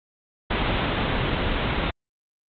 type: low-pass noise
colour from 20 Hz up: pink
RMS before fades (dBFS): -24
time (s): 0.5-1.91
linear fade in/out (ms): 10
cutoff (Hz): 3800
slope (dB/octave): 96
effects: Opus 48 kbps